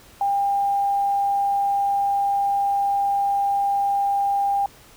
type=tone with quantisation; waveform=sine; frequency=800 Hz; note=G5; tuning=35 cents sharp; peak=-18 dBFS; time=0.21-4.66 s; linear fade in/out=2 ms; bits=8; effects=pink hiss -49 dBFS RMS until 4.96 s